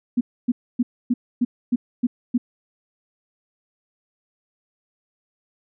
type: tone bursts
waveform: sine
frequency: 243.5 Hz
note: B3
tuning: 24 cents flat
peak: -15 dBFS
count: 8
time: 0.17-2.38 s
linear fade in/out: 10 ms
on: 40 ms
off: 270 ms
effects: none